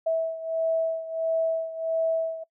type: beating tone pair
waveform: sine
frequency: 651 / 652.5 Hz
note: E5 / E5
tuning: -22 / -18 cents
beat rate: 1.5 Hz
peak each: -25 / -29 dBFS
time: 0.06-2.44 s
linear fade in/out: 10 ms
effects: noise-tail reverb RT60 0.1 s tail -22 dB re dry